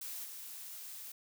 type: noise with level steps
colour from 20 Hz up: blue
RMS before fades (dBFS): -43 / -47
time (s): 0.01-1.12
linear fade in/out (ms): 5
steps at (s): 0.24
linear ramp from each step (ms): 20
effects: none